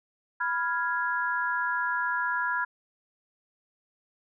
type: chord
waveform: sine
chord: F diminished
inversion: second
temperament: equal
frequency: 987.8 / 1396.9 / 1661.2 Hz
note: Cb6 / F6 / Ab6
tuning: 0 / 0 / 0 cents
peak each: -30 dBFS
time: 0.4-2.65 s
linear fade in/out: 10 ms
effects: none